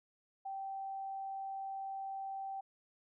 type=tone; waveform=sine; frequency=778 Hz; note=G5; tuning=13 cents flat; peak=-39 dBFS; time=0.45-2.61 s; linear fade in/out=10 ms; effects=none